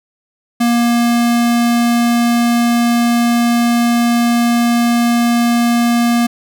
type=tone; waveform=square; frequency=236.8 Hz; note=A#3; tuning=27 cents sharp; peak=-11 dBFS; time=0.6-6.27 s; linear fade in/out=10 ms; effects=none